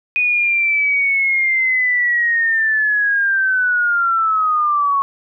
sine linear sweep, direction down, 2484 to 1100 Hz, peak -13 dBFS, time 0.16-5.02 s, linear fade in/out 0 ms, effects none

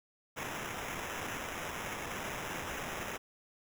white noise with sample-and-hold, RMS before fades -40 dBFS, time 0.36-3.18 s, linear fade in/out 20 ms, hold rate 4410 Hz, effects none

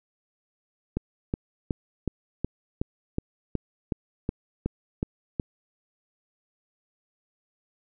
click train, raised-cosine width 3 ms, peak -13 dBFS, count 13, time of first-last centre 0.97-5.398 s, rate 2.71 Hz, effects none

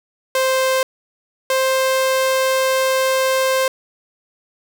sawtooth tone pair in turn, 523.3 / 525.3 Hz, C5 / C5, 0 / +7 cents, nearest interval unison, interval 7 cents, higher second, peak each -11 dBFS, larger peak neither, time 0.35-0.83 / 1.5-3.68 s, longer second, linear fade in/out 2 ms, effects none

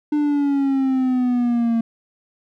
triangle exponential sweep, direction down, 299.3 to 227.7 Hz, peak -14 dBFS, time 0.12-1.81 s, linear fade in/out 5 ms, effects none

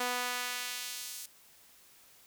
sawtooth tone with high-pass filter sweep, 246.9 Hz, B3, in tune, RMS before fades -37 dBFS, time 0-1.26 s, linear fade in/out 5 ms, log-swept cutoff 650 to 7000 Hz, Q 0.72, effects white hiss -60 dBFS RMS until 2.26 s

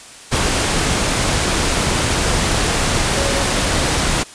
sine tone in noise, 554.4 Hz, C#5, in tune, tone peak -22 dBFS, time 3.16-3.44 s, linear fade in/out 20 ms, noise pink, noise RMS -17 dBFS, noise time 0.31-4.24 s, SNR -8 dB, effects white hiss -38 dBFS RMS until 4.34 s + resampled to 22050 Hz

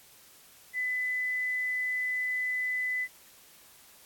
sine tone, 2004 Hz, B6, 25 cents sharp, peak -28 dBFS, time 0.73-3.08 s, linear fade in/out 50 ms, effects white hiss -56 dBFS RMS until 4.05 s + AAC 64 kbps

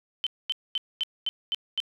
sine tone bursts, 3073 Hz, G7, 35 cents flat, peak -24 dBFS, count 7, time 0.24-1.802 s, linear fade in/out 0 ms, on 26 ms, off 230 ms, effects none

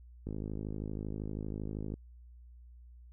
click train, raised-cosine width 3 ms, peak -26 dBFS, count 89, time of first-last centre 0.27-1.94 s, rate 52.7 Hz, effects added 60 Hz sine -51 dBFS peak until 3.12 s

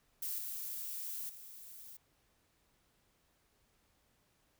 violet noise with level steps, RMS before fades -39 / -42 / -52 dBFS, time 0.22-1.97 s, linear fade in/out 5 ms, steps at 0.38 / 1.29 s, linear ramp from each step 5 ms, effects pink hiss -74 dBFS RMS until 4.59 s

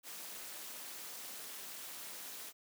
white noise with amplitude modulation, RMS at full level -44 dBFS, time 0.03-2.53 s, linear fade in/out 50 ms, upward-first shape sine, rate 241 Hz, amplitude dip 70%, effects high-pass 200 Hz 12 dB/octave

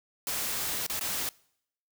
white noise with dropouts, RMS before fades -32 dBFS, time 0.27-1.29 s, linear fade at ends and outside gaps 1 ms, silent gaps 0.865-0.898 / 0.994-1.01 s, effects noise-tail reverb RT60 0.7 s tail -24 dB re dry

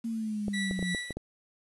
sine linear sweep, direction down, 231.1 to 176.1 Hz, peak -30 dBFS, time 0.04-0.95 s, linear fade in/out 10 ms
clicks, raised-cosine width 2 ms, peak -22 dBFS, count 7, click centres 0.482 / 0.711 / 0.792 / 0.827 / 0.948 / 1.107 / 1.17 s
30% pulse tone with tremolo, 1955 Hz, B6, 18 cents flat, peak -28 dBFS, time 0.53-1.13 s, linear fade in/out 10 ms, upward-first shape sine, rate 3.1 Hz, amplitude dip 65%
effects resampled to 24000 Hz + 9-bit

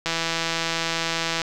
click train, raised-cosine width 0.2 ms, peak -7 dBFS, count 225, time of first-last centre 0.06-1.418 s, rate 165 Hz, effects none

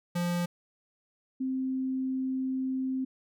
square / sine tone pair in turn, 174.61 / 261.6 Hz, F3 / C4, 0 / 0 cents, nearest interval perfect fifth, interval 700 cents, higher second, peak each -28 dBFS, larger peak neither, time 0.15-0.46 / 1.4-3.05 s, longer second, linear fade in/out 10 ms, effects none

